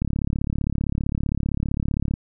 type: click train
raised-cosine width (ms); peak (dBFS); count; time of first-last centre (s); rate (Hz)
5; -11; 76; 0.02-2.139; 35.4
effects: none